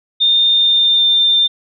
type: tone with pitch glide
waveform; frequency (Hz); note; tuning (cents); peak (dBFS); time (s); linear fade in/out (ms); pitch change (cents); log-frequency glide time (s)
sine; 3629 to 3594; A#7 to A7; -47 to +36; -9; 0.2-1.48; 20; -17; 0.5-1.18
effects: none